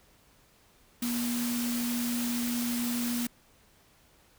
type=tone in noise; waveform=sine; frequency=240 Hz; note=B3; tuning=49 cents flat; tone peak=-29 dBFS; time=1.02-3.27 s; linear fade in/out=5 ms; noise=white; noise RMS=-36 dBFS; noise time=1.02-3.27 s; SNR=+4 dB; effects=pink hiss -62 dBFS RMS until 4.38 s